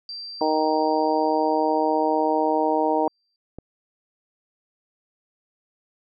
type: tone with exponential decay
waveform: sine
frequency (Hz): 4699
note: D8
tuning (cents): 0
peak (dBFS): -31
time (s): 0.09-3.36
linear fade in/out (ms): 1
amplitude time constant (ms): 710
type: harmonic tone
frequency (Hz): 155.8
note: D#3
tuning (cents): +3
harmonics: 2 / 3 / 4 / 5 / 6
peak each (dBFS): -25 / -25 / -25 / -25 / -25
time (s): 0.41-3.08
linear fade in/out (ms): 2
type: click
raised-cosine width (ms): 2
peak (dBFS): -23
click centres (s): 3.586
effects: none